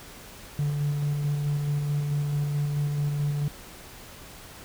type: tone with tremolo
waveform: triangle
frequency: 145.5 Hz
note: D3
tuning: 16 cents flat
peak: -20 dBFS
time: 0.59-3.48 s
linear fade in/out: 2 ms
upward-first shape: square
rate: 4.6 Hz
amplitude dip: 30%
effects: tanh soft clip ceiling -18 dBFS + pink hiss -45 dBFS RMS until 4.64 s